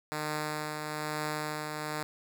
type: tone with tremolo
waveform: 5% pulse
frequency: 152.2 Hz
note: D#3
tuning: 38 cents flat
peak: -20 dBFS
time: 0.12-2.03 s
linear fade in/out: 0 ms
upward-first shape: triangle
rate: 1.1 Hz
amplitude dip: 40%
effects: none